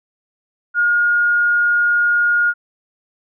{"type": "tone", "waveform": "sine", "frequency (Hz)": 1428, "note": "F6", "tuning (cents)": 38, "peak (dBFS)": -12, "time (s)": [0.74, 2.54], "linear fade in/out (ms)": 50, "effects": []}